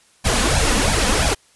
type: noise with flanger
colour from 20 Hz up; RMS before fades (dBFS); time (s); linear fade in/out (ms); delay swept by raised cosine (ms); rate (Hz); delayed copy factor
pink; -17; 0.24-1.35; 20; 1.2 to 4.1; 3; +0.85
effects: white hiss -55 dBFS RMS until 1.55 s + resampled to 24000 Hz